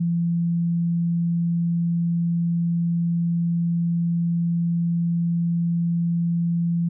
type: tone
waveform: sine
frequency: 170 Hz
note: F3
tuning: 46 cents flat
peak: -19 dBFS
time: 0-6.89 s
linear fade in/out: 10 ms
effects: none